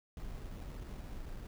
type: noise with sample-and-hold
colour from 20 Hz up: brown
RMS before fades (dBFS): -44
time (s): 0.17-1.47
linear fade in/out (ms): 2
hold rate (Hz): 3150
effects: none